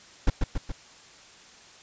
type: noise with echo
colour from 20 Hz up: brown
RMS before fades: -18 dBFS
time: 0.27-0.3 s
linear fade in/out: 5 ms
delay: 140 ms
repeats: 3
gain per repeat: -4 dB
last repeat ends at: 0.72 s
effects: white hiss -51 dBFS RMS until 1.82 s + resampled to 16000 Hz